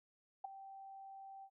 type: tone with ADSR envelope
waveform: sine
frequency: 779 Hz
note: G5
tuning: 11 cents flat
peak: -36 dBFS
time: 0.44-1.5 s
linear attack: 8 ms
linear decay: 9 ms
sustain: -14 dB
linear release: 67 ms
effects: none